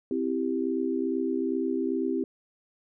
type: chord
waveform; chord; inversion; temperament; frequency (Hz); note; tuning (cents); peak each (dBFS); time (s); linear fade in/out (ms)
sine; C major; none; equal; 261.6 / 329.6 / 392; C4 / E4 / G4; 0 / 0 / 0; -29 / -30 / -30; 0.11-2.24; 2
effects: none